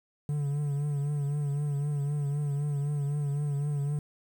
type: tone with vibrato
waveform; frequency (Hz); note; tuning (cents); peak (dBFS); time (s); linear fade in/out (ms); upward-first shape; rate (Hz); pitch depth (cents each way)
triangle; 144.4; D3; -29; -25; 0.29-3.99; 2; triangle; 3.9; 55
effects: 9-bit